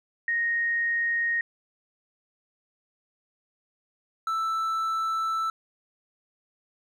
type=tone pair in turn; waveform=sine / triangle; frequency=1864.7 / 1322.4 Hz; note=A#6 / E6; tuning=0 / +5 cents; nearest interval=tritone; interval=595 cents; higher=first; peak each=-23 dBFS; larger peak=neither; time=0.28-1.41 / 4.27-5.5 s; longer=second; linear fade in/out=2 ms; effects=none